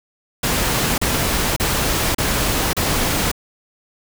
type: noise bursts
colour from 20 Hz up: pink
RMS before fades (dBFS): -19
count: 5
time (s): 0.43-3.316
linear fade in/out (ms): 5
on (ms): 550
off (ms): 34
effects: none